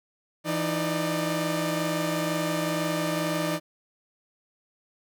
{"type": "tone cluster", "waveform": "sawtooth", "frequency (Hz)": [166, 309.9, 594], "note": ["E3", "D#4", "D5"], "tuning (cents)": [12, -7, 20], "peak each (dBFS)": -26, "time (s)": [0.44, 3.6], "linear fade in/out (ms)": 50, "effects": []}